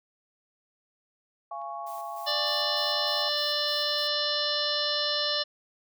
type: chord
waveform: sine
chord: Db major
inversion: first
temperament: equal with one note detuned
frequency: 685.3 / 830.6 / 1108.7 Hz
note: F5 / Ab5 / Db6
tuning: -33 / 0 / 0 cents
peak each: -38 dBFS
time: 1.51-3.29 s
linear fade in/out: 5 ms
type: clicks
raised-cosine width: 0.3 ms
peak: -46 / -42 / -40 / -45 / -47 / -40 dBFS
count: 6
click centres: 1.617 / 1.98 / 2.633 / 2.866 / 2.951 / 3.357 s
type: noise with tremolo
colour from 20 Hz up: blue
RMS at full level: -49 dBFS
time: 1.86-4.08 s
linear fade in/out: 10 ms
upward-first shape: square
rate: 3.3 Hz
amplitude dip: 50%
type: harmonic tone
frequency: 590 Hz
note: D5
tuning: 8 cents sharp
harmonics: 1 / 2 / 3 / 5 / 6 / 7 / 8 / 9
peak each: -33 / -37 / -36 / -33 / -33 / -31 / -40 / -33 dBFS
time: 2.26-5.44 s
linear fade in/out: 20 ms
effects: none